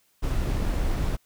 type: noise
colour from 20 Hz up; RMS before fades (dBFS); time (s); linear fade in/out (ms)
brown; -25; 0.22-1.17; 20
effects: white hiss -66 dBFS RMS until 1.25 s